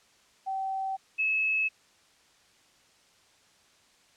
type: tone pair in turn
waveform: sine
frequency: 770 / 2590 Hz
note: G5 / E7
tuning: -31 / -31 cents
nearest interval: octave + major sixth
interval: 2100 cents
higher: second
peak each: -29 / -24 dBFS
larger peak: second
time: 0.46-0.97 / 1.18-1.69 s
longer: neither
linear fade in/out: 20 ms
effects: white hiss -62 dBFS RMS until 4.16 s + low-pass 7000 Hz 12 dB/octave